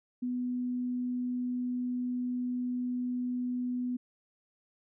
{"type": "tone", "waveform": "sine", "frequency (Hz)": 248, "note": "B3", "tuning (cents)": 7, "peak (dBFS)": -30, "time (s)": [0.22, 3.97], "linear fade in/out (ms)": 10, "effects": []}